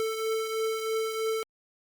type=beating tone pair; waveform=square; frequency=442.5 / 445.6 Hz; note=A4 / A4; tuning=+10 / +22 cents; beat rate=3.1 Hz; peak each=-29 / -37 dBFS; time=0-1.43 s; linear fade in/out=0 ms; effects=Opus 48 kbps